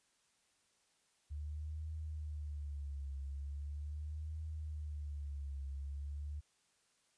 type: tone with vibrato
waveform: sine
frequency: 73.42 Hz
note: D2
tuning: in tune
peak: -40 dBFS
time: 1.3-6.41 s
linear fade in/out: 20 ms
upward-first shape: triangle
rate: 0.4 Hz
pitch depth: 120 cents each way
effects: white hiss -75 dBFS RMS until 7.17 s + resampled to 22050 Hz